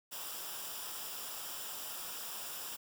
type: noise with comb filter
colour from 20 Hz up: white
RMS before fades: -43 dBFS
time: 0.11-2.77 s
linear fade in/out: 20 ms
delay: 0.47 ms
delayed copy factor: -0.6
effects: none